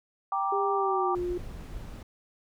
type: chord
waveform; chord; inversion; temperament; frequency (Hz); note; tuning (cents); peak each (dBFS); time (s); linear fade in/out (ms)
sine; G minor; none; just; 784 / 940.8 / 1176; G5 / Bb5 / D6; 0 / +16 / +2; -29 / -34 / -29; 0.32-1.15; 2
type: tone with pitch glide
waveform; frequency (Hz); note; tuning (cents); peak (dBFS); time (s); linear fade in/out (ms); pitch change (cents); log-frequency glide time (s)
sine; 400 to 354.3; G4 to F4; +35 to +25; -28; 0.52-1.38; 5; -210; 0.74-1.18
type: noise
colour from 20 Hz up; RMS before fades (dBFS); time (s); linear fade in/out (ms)
brown; -40; 1.15-2.03; 5
effects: none